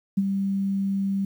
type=tone with ADSR envelope; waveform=sine; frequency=196 Hz; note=G3; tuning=in tune; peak=-16 dBFS; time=0.17-1.25 s; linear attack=10 ms; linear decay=39 ms; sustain=-6 dB; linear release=4 ms; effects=9-bit